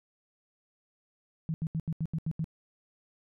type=tone bursts; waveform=sine; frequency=160.7 Hz; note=E3; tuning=44 cents flat; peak=-28 dBFS; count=8; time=1.49-2.443 s; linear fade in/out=0 ms; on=50 ms; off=79 ms; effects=none